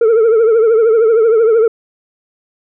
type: tone with vibrato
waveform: sine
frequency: 450 Hz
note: A4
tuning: 39 cents sharp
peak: -4 dBFS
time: 0.01-1.68 s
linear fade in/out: 5 ms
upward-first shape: triangle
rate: 13 Hz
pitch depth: 100 cents each way
effects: tanh soft clip ceiling -6 dBFS